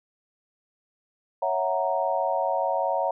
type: chord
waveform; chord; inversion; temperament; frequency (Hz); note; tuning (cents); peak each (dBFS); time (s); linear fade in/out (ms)
sine; F# dominant seventh; second; equal; 554.4 / 659.3 / 740 / 932.3; C#5 / E5 / F#5 / A#5; 0 / 0 / 0 / 0; -28; 1.42-3.11; 5
effects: none